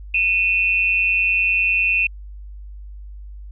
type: tone pair together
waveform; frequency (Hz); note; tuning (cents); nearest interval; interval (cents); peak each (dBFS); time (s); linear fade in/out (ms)
sine; 2490 / 2680; D#7 / E7; +1 / +28; minor second; 127; -18; 0.14-2.07; 5
effects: added 50 Hz sine -33 dBFS peak until 3.51 s